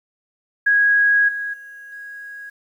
sine tone with level steps, 1652 Hz, G#6, 10 cents flat, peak -12 / -23 / -36 / -32 dBFS, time 0.66-2.5 s, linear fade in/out 10 ms, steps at 1.28 / 1.53 / 1.92 s, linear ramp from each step 10 ms, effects 9-bit

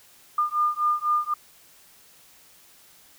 sine beating tone pair, 1206 / 1210 Hz, D6 / D#6, +46 / -49 cents, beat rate 4 Hz, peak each -24 dBFS, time 0.38-1.34 s, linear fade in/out 5 ms, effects white hiss -54 dBFS RMS until 3.18 s

